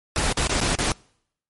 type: noise with dropouts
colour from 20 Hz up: pink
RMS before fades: -22 dBFS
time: 0.16-0.92 s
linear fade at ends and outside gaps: 1 ms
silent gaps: 0.326-0.372 / 0.472-0.494 / 0.604-0.612 / 0.753-0.787 s
effects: noise-tail reverb RT60 0.7 s tail -26 dB re dry + MP3 48 kbps